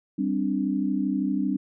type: chord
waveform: sine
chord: G suspended fourth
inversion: none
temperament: just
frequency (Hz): 196 / 261.3 / 294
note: G3 / C4 / D4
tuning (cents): 0 / -2 / +2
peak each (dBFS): -27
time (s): 0.18-1.57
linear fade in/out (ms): 10
effects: none